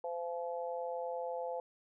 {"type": "harmonic tone", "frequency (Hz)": 171.3, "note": "F3", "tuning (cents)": -33, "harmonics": [3, 4, 5], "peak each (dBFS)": [-38, -42, -43], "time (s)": [0.04, 1.6], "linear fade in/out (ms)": 2, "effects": []}